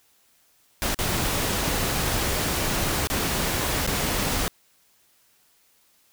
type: noise with dropouts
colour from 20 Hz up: pink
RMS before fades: -25 dBFS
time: 0.82-4.48 s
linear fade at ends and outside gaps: 0 ms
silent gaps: 0.945-0.989 / 3.072-3.1 / 3.865-3.875 s
effects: white hiss -62 dBFS RMS until 6.12 s